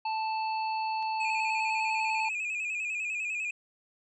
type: harmonic tone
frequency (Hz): 880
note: A5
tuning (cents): 0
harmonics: 1 / 3 / 5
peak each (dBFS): -29 / -39 / -43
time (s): 0.05-2.29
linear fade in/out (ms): 5
type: click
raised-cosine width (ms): 0.2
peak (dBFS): -34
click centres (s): 1.026
type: tone with vibrato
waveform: triangle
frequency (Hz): 2500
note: D#7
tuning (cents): +8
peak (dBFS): -29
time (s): 1.2-3.51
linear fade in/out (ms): 5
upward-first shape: square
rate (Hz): 10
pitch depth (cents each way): 52
effects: resampled to 24000 Hz